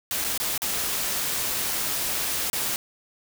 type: noise with dropouts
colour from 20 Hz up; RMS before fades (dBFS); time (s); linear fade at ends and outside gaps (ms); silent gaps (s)
white; -27; 0.11-2.76; 1; 0.242-0.246 / 0.377-0.4 / 0.578-0.619 / 2.5-2.53
effects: none